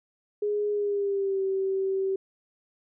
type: tone with pitch glide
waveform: sine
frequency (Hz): 415.1 to 385.1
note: G#4 to G4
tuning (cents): -1 to -31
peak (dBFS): -24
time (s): 0.42-2.16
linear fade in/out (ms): 5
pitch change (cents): -130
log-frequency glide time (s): 0.71-1.42
effects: none